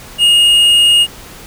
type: tone with tanh clipping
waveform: triangle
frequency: 2855 Hz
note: F7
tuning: 37 cents sharp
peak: -7 dBFS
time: 0.18-1.07 s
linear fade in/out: 50 ms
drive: 11 dB
effects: pink hiss -34 dBFS RMS until 1.46 s